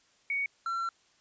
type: tone pair in turn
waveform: sine / triangle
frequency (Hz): 2235 / 1357.1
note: C#7 / E6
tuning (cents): +14 / +50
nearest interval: major sixth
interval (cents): 864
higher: first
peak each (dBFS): -28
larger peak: neither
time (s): 0.3-0.46 / 0.66-0.89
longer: second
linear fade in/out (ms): 2
effects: white hiss -66 dBFS RMS until 1.2 s + resampled to 16000 Hz